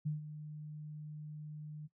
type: tone with ADSR envelope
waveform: sine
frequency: 151.5 Hz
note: D#3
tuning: 46 cents flat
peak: -31 dBFS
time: 0.05-1.88 s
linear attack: 17 ms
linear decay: 140 ms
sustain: -12 dB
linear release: 27 ms
effects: noise-tail reverb RT60 0.1 s tail -17 dB re dry

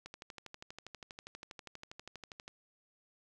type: click train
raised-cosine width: 0.2 ms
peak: -29 dBFS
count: 31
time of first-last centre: 0.06-2.479 s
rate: 12.4 Hz
effects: none

